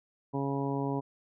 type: harmonic tone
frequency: 138.59 Hz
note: C#3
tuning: in tune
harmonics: 1 / 2 / 3 / 4 / 5 / 6 / 7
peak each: -34 / -33 / -36 / -42 / -42 / -42 / -39 dBFS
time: 0.33-1.01 s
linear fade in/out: 20 ms
effects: none